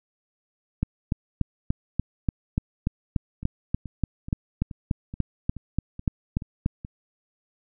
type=two click trains; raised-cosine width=5 ms; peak=-23 / -10 dBFS; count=9 / 21; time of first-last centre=3.43-6.849 / 0.83-6.661 s; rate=2.34 / 3.43 Hz; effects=none